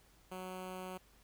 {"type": "tone with notch filter", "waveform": "10% pulse", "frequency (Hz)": 185, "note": "F#3", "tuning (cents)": 0, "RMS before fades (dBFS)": -45, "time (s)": [0.31, 0.98], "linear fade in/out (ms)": 10, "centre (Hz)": 5200, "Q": 1.5, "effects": ["added 50 Hz sine -68 dBFS peak until 1.23 s", "pink hiss -67 dBFS RMS until 1.23 s"]}